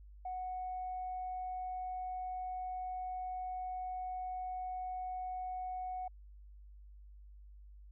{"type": "tone", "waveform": "sine", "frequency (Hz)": 738, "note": "F#5", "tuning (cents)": -5, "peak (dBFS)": -37, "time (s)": [0.25, 6.08], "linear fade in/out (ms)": 5, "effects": ["tanh soft clip ceiling -33 dBFS", "added 50 Hz sine -52 dBFS peak until 7.91 s"]}